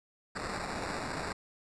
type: noise with sample-and-hold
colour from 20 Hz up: blue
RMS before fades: -37 dBFS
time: 0.35-1.33 s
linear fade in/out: 10 ms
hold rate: 3150 Hz
effects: resampled to 22050 Hz